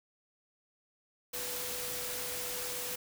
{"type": "tone in noise", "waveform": "sine", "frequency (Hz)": 493.7, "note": "B4", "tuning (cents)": -1, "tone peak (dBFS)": -45, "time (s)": [1.33, 2.96], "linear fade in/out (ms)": 10, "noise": "white", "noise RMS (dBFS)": -38, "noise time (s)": [1.33, 2.96], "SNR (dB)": -10, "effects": []}